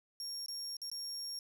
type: tone with dropouts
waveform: 35% pulse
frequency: 5550 Hz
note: F8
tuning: 12 cents flat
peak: -37 dBFS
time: 0.2-1.39 s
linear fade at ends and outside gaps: 1 ms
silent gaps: 0.461-0.483 / 0.768-0.817 / 0.9-0.915 s
effects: none

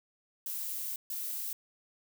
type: noise bursts at uneven times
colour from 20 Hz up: violet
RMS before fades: -37 dBFS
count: 2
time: 0.46-0.96 / 1.1-1.53 s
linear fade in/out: 2 ms
effects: none

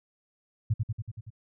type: tone with echo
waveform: sine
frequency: 110 Hz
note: A2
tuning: in tune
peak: -21 dBFS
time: 0.7-0.74 s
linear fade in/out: 10 ms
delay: 94 ms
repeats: 6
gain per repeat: -3 dB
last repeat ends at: 1.304 s
effects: none

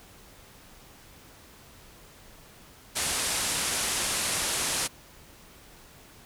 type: low-pass noise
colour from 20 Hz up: white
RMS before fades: -29 dBFS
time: 2.95-4.88 s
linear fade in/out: 20 ms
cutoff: 11000 Hz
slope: 48 dB/octave
effects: pink hiss -52 dBFS RMS until 6.25 s

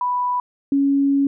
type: tone pair in turn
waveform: sine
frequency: 987.8 / 278.2 Hz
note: B5 / C#4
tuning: 0 / +6 cents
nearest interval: octave + minor seventh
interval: 2194 cents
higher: first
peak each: -18 / -14 dBFS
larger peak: second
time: 0.01-0.4 / 0.72-1.27 s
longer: second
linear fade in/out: 2 ms
effects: none

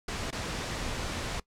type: noise with dropouts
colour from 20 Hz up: pink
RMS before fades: -34 dBFS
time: 0.08-1.4 s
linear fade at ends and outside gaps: 5 ms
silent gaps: 0.307-0.326 s
effects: noise-tail reverb RT60 0.1 s tail -21 dB re dry + low-pass 7000 Hz 12 dB/octave

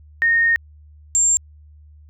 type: tone pair in turn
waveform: sine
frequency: 1846 / 7384 Hz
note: A#6 / A#8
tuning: -17 / -17 cents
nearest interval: 2 octaves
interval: 2400 cents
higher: second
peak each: -13 dBFS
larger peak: neither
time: 0.22-0.56 / 1.15-1.37 s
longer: first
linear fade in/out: 0 ms
effects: added 75 Hz sine -43 dBFS peak until 2.09 s

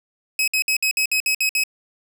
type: tone bursts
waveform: sawtooth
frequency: 2550 Hz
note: D#7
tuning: 42 cents sharp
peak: -14 dBFS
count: 9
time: 0.39-1.637 s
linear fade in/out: 2 ms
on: 87 ms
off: 58 ms
effects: none

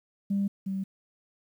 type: tone pair in turn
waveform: sine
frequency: 198.9 / 192.68 Hz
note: G3 / G3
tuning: +25 / -30 cents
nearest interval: minor second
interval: 55 cents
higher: first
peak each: -23 / -28 dBFS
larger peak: first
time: 0.3-0.48 / 0.66-0.84 s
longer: neither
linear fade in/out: 10 ms
effects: tanh soft clip ceiling -20 dBFS + 10-bit

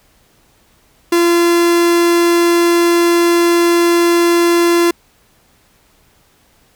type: tone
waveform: 45% pulse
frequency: 343.1 Hz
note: F4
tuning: 31 cents flat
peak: -9 dBFS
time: 1.12-4.91 s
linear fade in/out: 5 ms
effects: pink hiss -53 dBFS RMS until 6.75 s

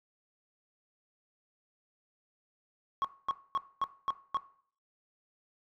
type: tone bursts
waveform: sine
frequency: 1100 Hz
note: C#6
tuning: 14 cents flat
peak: -24 dBFS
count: 6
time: 3.02-4.37 s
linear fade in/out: 0 ms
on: 25 ms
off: 240 ms
effects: noise-tail reverb RT60 0.5 s tail -17 dB re dry + tanh soft clip ceiling -26 dBFS

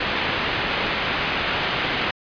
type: low-pass noise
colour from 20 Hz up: white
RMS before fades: -24 dBFS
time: 0-2.11 s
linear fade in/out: 5 ms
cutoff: 3200 Hz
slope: 24 dB/octave
effects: resampled to 11025 Hz

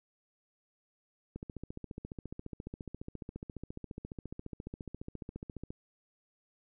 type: click train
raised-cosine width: 3 ms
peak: -28 dBFS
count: 64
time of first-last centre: 1.36-5.705 s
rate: 14.5 Hz
effects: none

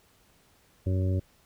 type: harmonic tone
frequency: 93.4 Hz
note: F#2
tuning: 17 cents sharp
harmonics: 1 / 2 / 3 / 4 / 5 / 6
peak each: -24 / -36 / -36 / -38 / -46 / -40 dBFS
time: 0.86-1.2 s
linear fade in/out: 10 ms
effects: pink hiss -63 dBFS RMS until 1.45 s

